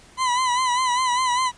40% pulse tone with vibrato, 1004 Hz, B5, 28 cents sharp, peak -18 dBFS, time 0.17-1.52 s, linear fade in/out 50 ms, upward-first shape sine, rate 5 Hz, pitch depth 65 cents each way, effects pink hiss -50 dBFS RMS until 1.57 s + resampled to 22050 Hz

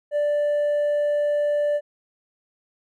triangle tone with hard clipping, 587.3 Hz, D5, in tune, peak -18 dBFS, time 0.11-1.81 s, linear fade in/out 50 ms, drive 1 dB, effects none

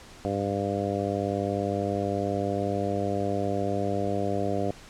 harmonic tone, 99.9 Hz, G2, 33 cents sharp, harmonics 1 / 2 / 3 / 4 / 5 / 6 / 7, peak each -33 / -33 / -33 / -33 / -33 / -33 / -33 dBFS, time 0.25-4.71 s, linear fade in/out 0 ms, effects pink hiss -48 dBFS RMS until 4.89 s + low-pass 8000 Hz 12 dB/octave

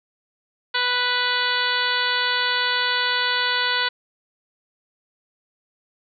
harmonic tone, 493.9 Hz, B4, in tune, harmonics 1 / 2 / 3 / 4 / 5 / 6 / 7 / 8 / 9, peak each -34 / -27 / -24 / -28 / -33 / -29 / -28 / -28 / -30 dBFS, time 0.74-3.89 s, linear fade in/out 10 ms, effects none

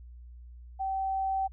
sine tone with level ramp, 771 Hz, G5, 29 cents flat, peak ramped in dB -29 to -26 dBFS, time 0.79-1.48 s, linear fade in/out 20 ms, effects added 60 Hz sine -45 dBFS peak until 1.52 s

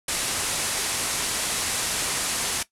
white low-pass noise, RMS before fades -27 dBFS, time 0.08-2.63 s, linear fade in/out 5 ms, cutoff 11000 Hz, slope 48 dB/octave, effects noise-tail reverb RT60 0.1 s tail -17 dB re dry

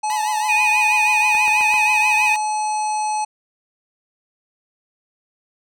harmonic tone, 854 Hz, G#5, 48 cents sharp, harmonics 1 / 3 / 5 / 7 / 9 / 10, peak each -19 / -34 / -38 / -33 / -44 / -35 dBFS, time 0.03-3.25 s, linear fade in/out 10 ms
sawtooth tone with vibrato, 950 Hz, A#5, 33 cents sharp, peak -22 dBFS, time 0.1-2.36 s, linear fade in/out 0 ms, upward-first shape triangle, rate 6.2 Hz, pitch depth 140 cents each way
sine tone with pitch glide, 2489 to 2512 Hz, D#7 to D#7, 0 to +16 cents, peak -15 dBFS, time 0.48-2.36 s, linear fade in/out 20 ms, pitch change +16 cents, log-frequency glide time 1.19-1.87 s
click train, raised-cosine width 0.5 ms, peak -18 dBFS, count 4, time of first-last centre 1.35-1.74 s, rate 7.69 Hz
effects none

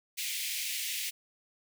pink high-pass noise, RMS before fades -35 dBFS, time 0.17-1.11 s, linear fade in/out 20 ms, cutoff 2100 Hz, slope 48 dB/octave, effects none

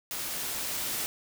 white noise with level ramp, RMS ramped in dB -35 to -32 dBFS, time 0.11-1.06 s, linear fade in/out 0 ms, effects none

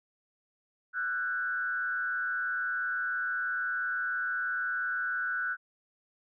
sine tone with frequency modulation, 1486 Hz, F#6, 7 cents sharp, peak -29 dBFS, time 0.93-5.57 s, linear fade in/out 50 ms, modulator 123 Hz, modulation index 0.79, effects none

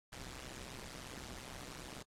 pink noise with amplitude modulation, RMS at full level -44 dBFS, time 0.12-2.03 s, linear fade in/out 10 ms, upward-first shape sine, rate 129 Hz, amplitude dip 95%, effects low-pass 9000 Hz 12 dB/octave + AAC 64 kbps

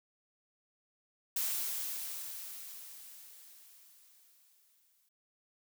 blue noise with exponential decay, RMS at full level -33 dBFS, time 1.36-5.09 s, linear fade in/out 5 ms, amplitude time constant 810 ms, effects none

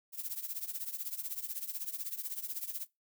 violet noise with tremolo, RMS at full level -36 dBFS, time 0.12-2.87 s, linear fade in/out 50 ms, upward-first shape triangle, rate 16 Hz, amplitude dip 90%, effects noise-tail reverb RT60 0.2 s tail -22 dB re dry

